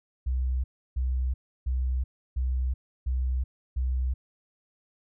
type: tone bursts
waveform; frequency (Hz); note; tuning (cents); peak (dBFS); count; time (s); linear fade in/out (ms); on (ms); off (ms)
sine; 63.7; C2; -46; -24; 6; 0.26-4.14; 10; 380; 320
effects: none